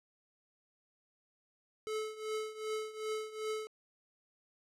square tone with tremolo, 433.2 Hz, A4, 27 cents flat, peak -34 dBFS, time 1.87-3.67 s, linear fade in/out 0 ms, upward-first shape triangle, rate 2.6 Hz, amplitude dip 85%, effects low-pass 10000 Hz 12 dB/octave

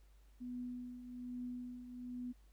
sine tone with tremolo, 246.9 Hz, B3, in tune, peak -40 dBFS, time 0.4-2.33 s, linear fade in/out 20 ms, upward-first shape triangle, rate 1.2 Hz, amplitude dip 65%, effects added 50 Hz sine -61 dBFS peak until 2.52 s + pink hiss -75 dBFS RMS until 2.52 s

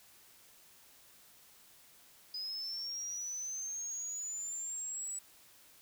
sine linear sweep, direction up, 4978 to 7902 Hz, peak -36 dBFS, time 2.34-5.19 s, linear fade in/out 5 ms, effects tanh soft clip ceiling -35 dBFS + white hiss -61 dBFS RMS until 5.81 s

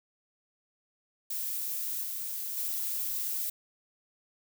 violet noise with level steps, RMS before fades -34 / -36 / -33 dBFS, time 1.3-3.5 s, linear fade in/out 5 ms, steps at 2.03 / 2.57 s, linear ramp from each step 2 ms, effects none

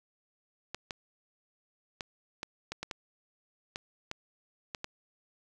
clicks, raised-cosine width 0.2 ms, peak -19 dBFS, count 11, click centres 0.746 / 0.908 / 2.008 / 2.431 / 2.72 / 2.83 / 2.912 / 3.759 / 4.114 / 4.748 / 4.844 s, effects 10-bit

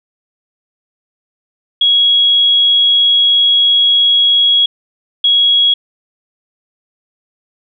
sine tone bursts at uneven times, 3321 Hz, G#7, 1 cent flat, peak -7 dBFS, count 2, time 1.81-4.66 / 5.24-5.74 s, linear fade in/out 5 ms, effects none

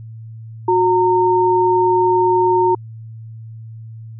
sine tone pair together, 364.1 / 917.5 Hz, F#4 / A#5, -28 / -28 cents, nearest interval octave + major third, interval 1600 cents, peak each -14 dBFS, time 0.68-2.75 s, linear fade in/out 5 ms, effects added 112 Hz sine -31 dBFS peak until 4.19 s

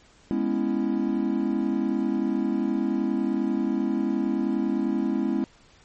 triangle chord, C# minor seventh, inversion second, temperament equal, 207.7 / 246.9 / 277.2 / 329.6 Hz, G#3 / B3 / C#4 / E4, 0 / 0 / 0 / 0 cents, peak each -26 dBFS, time 0.31-5.44 s, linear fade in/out 0 ms, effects pink hiss -56 dBFS RMS until 5.84 s + MP3 32 kbps

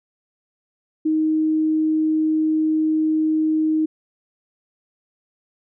sine tone, 313 Hz, D#4, 10 cents sharp, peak -16 dBFS, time 1.05-3.86 s, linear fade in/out 10 ms, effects none

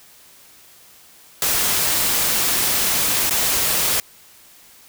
white noise with dropouts, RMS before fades -19 dBFS, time 1.42-4 s, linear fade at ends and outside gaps 1 ms, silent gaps 3.296-3.308 s, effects white hiss -48 dBFS RMS until 4.88 s

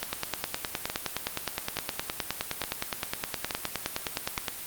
two click trains, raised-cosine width 0.2 ms, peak -12 / -10 dBFS, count 6 / 43, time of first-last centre 0.03-4.378 / 0.13-4.482 s, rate 1.15 / 9.65 Hz, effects white hiss -39 dBFS RMS until 4.66 s + Opus 32 kbps

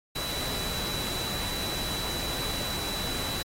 sine tone in noise, 3951 Hz, B7, in tune, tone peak -34 dBFS, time 0.15-3.43 s, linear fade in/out 10 ms, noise pink, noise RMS -34 dBFS, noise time 0.15-3.43 s, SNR -3 dB, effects AAC 48 kbps

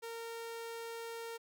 sawtooth tone, 460.4 Hz, A#4, 22 cents flat, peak -38 dBFS, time 0.02-1.38 s, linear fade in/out 20 ms, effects none

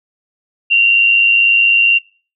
sine tone with amplitude modulation, 2762 Hz, F7, 20 cents flat, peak -5 dBFS, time 0.7-1.99 s, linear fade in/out 20 ms, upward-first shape sine, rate 100 Hz, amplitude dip 55%, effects noise-tail reverb RT60 0.4 s tail -23 dB re dry

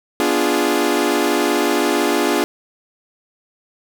sawtooth chord, B diminished seventh, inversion none, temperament equal, 246.9 / 293.7 / 349.2 / 415.3 Hz, B3 / D4 / F4 / Ab4, 0 / 0 / 0 / 0 cents, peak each -20 / -16 / -16 / -17 dBFS, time 0.2-2.44 s, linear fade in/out 0 ms, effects none

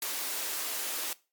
white high-pass noise, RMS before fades -34 dBFS, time 0.02-1.13 s, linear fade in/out 2 ms, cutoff 270 Hz, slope 24 dB/octave, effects noise-tail reverb RT60 0.3 s tail -20 dB re dry + MP3 96 kbps

